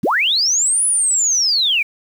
sine linear two-way sweep, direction up then down, 98 to 10070 to 2250 Hz, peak -13 dBFS, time 0.03-1.83 s, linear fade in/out 10 ms, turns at 0.85 s, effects 7-bit

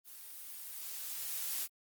blue noise with level ramp, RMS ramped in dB -51 to -36 dBFS, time 0.04-1.68 s, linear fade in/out 50 ms, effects Opus 32 kbps

